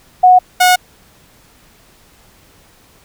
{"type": "tone pair in turn", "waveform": ["sine", "sawtooth"], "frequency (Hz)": [733, 728.4], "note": ["F#5", "F#5"], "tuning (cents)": [-16, -27], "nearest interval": "unison", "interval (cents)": 11, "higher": "first", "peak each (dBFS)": -3, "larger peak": "neither", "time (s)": [[0.23, 0.39], [0.6, 0.76]], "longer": "neither", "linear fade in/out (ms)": 10, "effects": ["pink hiss -48 dBFS RMS until 3.04 s"]}